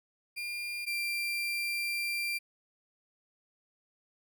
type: tone pair in turn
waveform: 35% pulse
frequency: 2400 / 2370 Hz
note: D7 / D7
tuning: +37 / +15 cents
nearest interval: unison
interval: 22 cents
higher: first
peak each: -33 / -29 dBFS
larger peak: second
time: 0.36-0.86 / 0.86-2.39 s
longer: second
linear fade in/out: 20 ms
effects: none